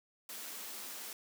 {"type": "high-pass noise", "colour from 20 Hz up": "white", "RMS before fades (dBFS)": -45, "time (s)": [0.29, 1.13], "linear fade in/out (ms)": 2, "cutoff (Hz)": 190, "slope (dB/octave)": 48, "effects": []}